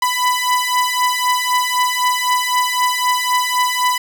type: beating tone pair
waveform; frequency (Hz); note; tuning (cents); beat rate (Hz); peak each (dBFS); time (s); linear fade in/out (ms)
sawtooth; 994 / 997.9; B5 / B5; +11 / +18; 3.9; -14; 0.02-3.98; 5
effects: none